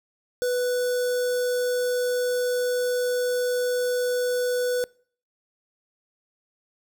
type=tone with notch filter; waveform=square; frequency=494.9 Hz; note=B4; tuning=4 cents sharp; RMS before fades=-24 dBFS; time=0.42-4.84 s; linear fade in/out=0 ms; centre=2500 Hz; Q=1.1; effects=noise-tail reverb RT60 0.5 s tail -25 dB re dry